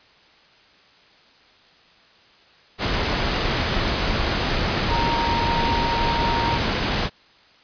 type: tone in noise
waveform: sine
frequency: 932.3 Hz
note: A#5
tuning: in tune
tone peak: -22 dBFS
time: 4.88-6.59 s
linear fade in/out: 50 ms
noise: pink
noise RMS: -22 dBFS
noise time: 2.78-7.1 s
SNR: -3 dB
effects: white hiss -53 dBFS RMS until 7.63 s + resampled to 11025 Hz